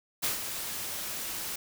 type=noise with ADSR envelope; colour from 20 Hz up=white; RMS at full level=-28 dBFS; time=0.22-1.56 s; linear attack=23 ms; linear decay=130 ms; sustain=-8 dB; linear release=5 ms; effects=none